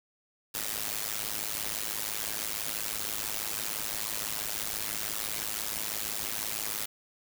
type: noise with amplitude modulation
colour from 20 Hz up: white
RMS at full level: -30 dBFS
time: 0.54-6.86 s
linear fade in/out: 10 ms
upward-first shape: sine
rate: 106 Hz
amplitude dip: 95%
effects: none